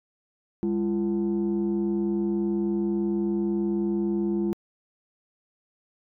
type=tone pair together; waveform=sine; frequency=202.6 / 340.8 Hz; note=G#3 / F4; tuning=-43 / -42 cents; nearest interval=major sixth; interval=901 cents; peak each=-24 dBFS; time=0.63-4.53 s; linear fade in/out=0 ms; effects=tanh soft clip ceiling -19 dBFS